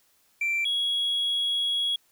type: tone pair in turn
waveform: triangle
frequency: 2349 / 3328 Hz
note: D7 / G#7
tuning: 0 / +3 cents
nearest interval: tritone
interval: 603 cents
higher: second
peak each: -21 dBFS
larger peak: neither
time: 0.41-0.65 / 0.65-1.96 s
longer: second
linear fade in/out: 5 ms
effects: tanh soft clip ceiling -19 dBFS + white hiss -65 dBFS RMS until 2.11 s